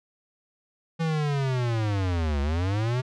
square linear two-way sweep, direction down then up, 165.8 to 68.6 to 130.2 Hz, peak -24 dBFS, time 0.99-3.02 s, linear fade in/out 20 ms, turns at 2.41 s, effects low-pass 5000 Hz 12 dB/octave

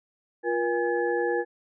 sine tone cluster, 350.2 / 478.4 / 819 / 1710 Hz, F4 / A#4 / G#5 / A6, +5 / +45 / -24 / -50 cents, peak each -28 / -26 / -32 / -32 dBFS, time 0.43-1.45 s, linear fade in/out 50 ms, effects none

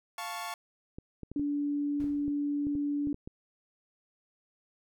sawtooth chord, F augmented, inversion none, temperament equal, 698.5 / 880 / 1108.7 Hz, F5 / A5 / C#6, 0 / 0 / 0 cents, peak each -37 / -37 / -36 dBFS, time 0.18-0.54 s, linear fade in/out 2 ms
clicks, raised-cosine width 3 ms, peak -28 dBFS, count 11, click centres 0.985 / 1.233 / 1.316 / 1.396 / 2.042 / 2.28 / 2.669 / 2.753 / 3.072 / 3.144 / 3.275 s
sine tone, 289.1 Hz, D4, 27 cents flat, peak -28 dBFS, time 1.36-3.13 s, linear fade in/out 2 ms
brown noise with exponential decay, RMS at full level -43 dBFS, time 2-2.41 s, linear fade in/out 1 ms, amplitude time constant 89 ms
effects none

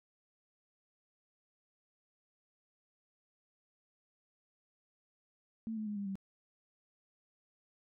sine tone with pitch steps, 223.4 / 215.7 / 208.2 / 201 / 194.03 Hz, A3 / A3 / G#3 / G3 / G3, +27 / -34 / +5 / +44 / -17 cents, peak -36 dBFS, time 5.67-6.155 s, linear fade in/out 0 ms, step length 97 ms, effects none

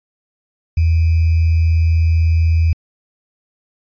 sine tone with sample-and-hold, 82 Hz, E2, 9 cents flat, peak -10 dBFS, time 0.77-2.73 s, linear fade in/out 5 ms, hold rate 2450 Hz, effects resampled to 11025 Hz

